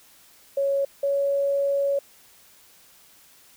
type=tone pair in turn; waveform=sine; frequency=554.4 / 559.2 Hz; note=C#5 / C#5; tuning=0 / +15 cents; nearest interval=unison; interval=15 cents; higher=second; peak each=-20 dBFS; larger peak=neither; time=0.57-0.85 / 1.03-1.99 s; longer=second; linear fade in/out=5 ms; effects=white hiss -54 dBFS RMS until 3.56 s